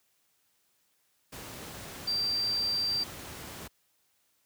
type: tone in noise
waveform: sine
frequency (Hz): 4700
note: D8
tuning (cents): +1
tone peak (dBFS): -27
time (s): 2.07-3.04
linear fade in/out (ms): 10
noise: pink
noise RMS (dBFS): -43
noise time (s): 1.32-3.68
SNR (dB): +13
effects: white hiss -72 dBFS RMS until 4.45 s + high-pass 60 Hz 12 dB/octave